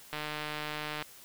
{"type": "click train", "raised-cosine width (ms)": 0.3, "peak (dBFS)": -20, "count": 136, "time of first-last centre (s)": [0.13, 1.024], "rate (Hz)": 151, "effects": ["white hiss -53 dBFS RMS until 1.24 s"]}